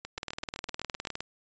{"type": "two click trains", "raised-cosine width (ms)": 0.2, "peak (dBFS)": [-21, -17], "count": [9, 21], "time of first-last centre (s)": [[0.05, 1.072], [0.18, 1.206]], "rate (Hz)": [7.83, 19.5], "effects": ["resampled to 16000 Hz"]}